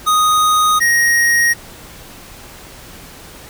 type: tone pair in turn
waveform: square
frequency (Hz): 1244.5 / 1877.1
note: D#6 / A#6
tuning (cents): 0 / +12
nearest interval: perfect fifth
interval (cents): 712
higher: second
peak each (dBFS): -11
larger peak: neither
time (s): 0.06-0.8 / 0.8-1.54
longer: neither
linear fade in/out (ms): 20
effects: pink hiss -37 dBFS RMS until 3.49 s